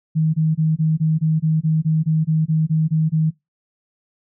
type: tone bursts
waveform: sine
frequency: 157.9 Hz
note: D#3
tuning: 26 cents sharp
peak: -14 dBFS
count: 15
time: 0.15-3.308 s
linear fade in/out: 20 ms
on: 190 ms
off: 22 ms
effects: noise-tail reverb RT60 0.2 s tail -23 dB re dry